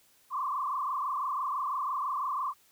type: tone with frequency modulation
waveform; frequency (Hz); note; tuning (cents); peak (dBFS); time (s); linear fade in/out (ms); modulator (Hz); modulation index
sine; 1100; C#6; -14; -29; 0.3-2.54; 50; 26; 3.3
effects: white hiss -64 dBFS RMS until 2.71 s